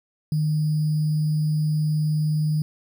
sine tone with sample-and-hold, 153.2 Hz, D#3, 27 cents flat, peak -19 dBFS, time 0.32-2.62 s, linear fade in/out 2 ms, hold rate 4900 Hz, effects none

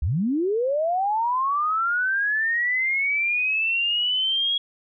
sine linear sweep, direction up, 58.27 to 3322 Hz, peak -20 dBFS, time 0.02-4.58 s, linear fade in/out 5 ms, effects none

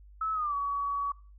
sine tone with pitch glide, 1300 to 1131.7 Hz, E6 to C#6, -24 to +35 cents, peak -28 dBFS, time 0.21-1.12 s, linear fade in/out 5 ms, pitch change -241 cents, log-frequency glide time 0.33-0.55 s, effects noise-tail reverb RT60 0.4 s tail -20 dB re dry + added 50 Hz sine -50 dBFS peak until 1.38 s

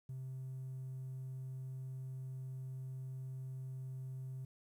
triangle tone, 130.81 Hz, C3, in tune, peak -39 dBFS, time 0.09-4.45 s, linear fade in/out 5 ms, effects tanh soft clip ceiling -38 dBFS + 12-bit

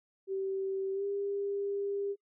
sine tone with pitch glide, 386.2 to 400.7 Hz, G4 to G4, -26 to +38 cents, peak -31 dBFS, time 0.27-2.16 s, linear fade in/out 50 ms, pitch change +64 cents, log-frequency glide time 0.93-1.04 s, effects noise-tail reverb RT60 0.1 s tail -26 dB re dry

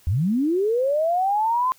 sine linear sweep, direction up, 73.42 to 1044 Hz, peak -18 dBFS, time 0.07-1.72 s, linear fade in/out 0 ms, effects white hiss -55 dBFS RMS until 1.78 s

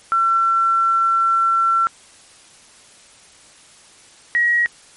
sine tone pair in turn, 1350 / 1903.1 Hz, E6 / A#6, +41 / +35 cents, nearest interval tritone, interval 594 cents, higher second, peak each -13 dBFS, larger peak neither, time 0.12-1.87 / 4.35-4.66 s, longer first, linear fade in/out 0 ms, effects white hiss -47 dBFS RMS until 4.96 s + MP3 48 kbps

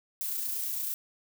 violet noise with amplitude modulation, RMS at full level -32 dBFS, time 0.21-0.94 s, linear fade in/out 0 ms, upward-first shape sine, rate 28.9 Hz, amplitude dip 25%, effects none

